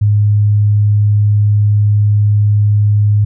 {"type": "tone", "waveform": "sine", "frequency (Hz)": 104.1, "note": "G#2", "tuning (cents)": 5, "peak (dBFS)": -7, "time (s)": [0.01, 3.25], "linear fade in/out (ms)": 10, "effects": []}